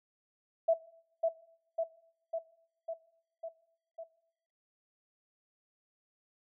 sine tone with echo, 659.3 Hz, E5, in tune, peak -22 dBFS, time 0.68-0.74 s, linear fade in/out 10 ms, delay 550 ms, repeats 6, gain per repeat -3 dB, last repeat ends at 4.04 s, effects noise-tail reverb RT60 0.8 s tail -21 dB re dry

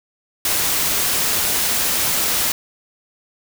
white noise, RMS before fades -19 dBFS, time 0.45-2.52 s, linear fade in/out 2 ms, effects none

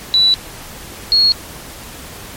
sine tone pair in turn, 3951 / 4315 Hz, B7 / C#8, 0 / -47 cents, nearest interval major second, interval 153 cents, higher second, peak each -8 dBFS, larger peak neither, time 0.14-0.34 / 1.12-1.32 s, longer neither, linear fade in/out 0 ms, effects pink hiss -33 dBFS RMS until 2.36 s + MP3 64 kbps

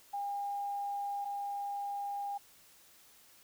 sine tone pair in turn, 807 / 807 Hz, G#5 / G#5, -50 / -50 cents, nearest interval unison, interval 0 cents, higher neither, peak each -34 / -35 dBFS, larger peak first, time 0.13-1.25 / 1.25-2.38 s, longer second, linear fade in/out 10 ms, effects white hiss -61 dBFS RMS until 3.43 s

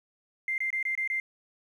triangle tone bursts, 2093 Hz, C7, in tune, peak -23 dBFS, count 6, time 0.48-1.2 s, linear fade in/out 2 ms, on 100 ms, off 24 ms, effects tanh soft clip ceiling -25 dBFS

